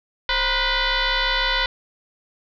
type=tone with frequency modulation; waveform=sine; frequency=1027 Hz; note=C6; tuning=33 cents flat; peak=-18 dBFS; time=0.29-1.66 s; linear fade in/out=2 ms; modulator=497 Hz; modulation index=6.3; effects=none